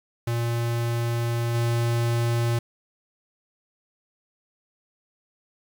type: tone with level steps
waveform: square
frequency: 117.6 Hz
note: A#2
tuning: 16 cents sharp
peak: -24 / -22 dBFS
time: 0.27-2.59 s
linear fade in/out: 5 ms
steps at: 1.54 s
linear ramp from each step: 10 ms
effects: 8-bit